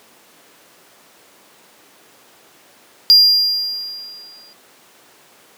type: tone with exponential decay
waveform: triangle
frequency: 4800 Hz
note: D8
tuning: 37 cents sharp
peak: -3 dBFS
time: 3.1-4.53 s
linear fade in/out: 0 ms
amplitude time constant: 310 ms
effects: pink hiss -48 dBFS RMS until 5.57 s + high-pass 300 Hz 12 dB/octave